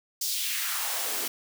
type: noise with high-pass filter sweep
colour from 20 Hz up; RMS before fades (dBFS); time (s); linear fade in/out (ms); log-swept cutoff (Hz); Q
white; -30; 0.21-1.28; 5; 5300 to 270; 1.9
effects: none